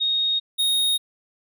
sine / square tone pair in turn, 3729 / 3729 Hz, A#7 / A#7, 0 / 0 cents, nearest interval unison, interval 0 cents, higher neither, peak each -19 dBFS, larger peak neither, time 0-0.4 / 0.58-0.98 s, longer neither, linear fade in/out 20 ms, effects none

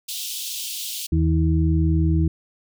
pink high-pass noise, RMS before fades -30 dBFS, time 0.08-1.07 s, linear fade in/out 10 ms, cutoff 2900 Hz, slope 48 dB/octave
harmonic tone, 80.5 Hz, E2, 41 cents flat, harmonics 1 / 2 / 4, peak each -18 / -21 / -24 dBFS, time 1.12-2.28 s, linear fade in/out 5 ms
effects none

